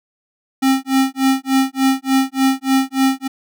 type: tone with tremolo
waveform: square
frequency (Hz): 266.6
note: C4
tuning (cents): +33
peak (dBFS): -11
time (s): 0.62-3.28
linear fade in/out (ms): 10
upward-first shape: sine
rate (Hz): 3.4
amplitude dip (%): 100
effects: none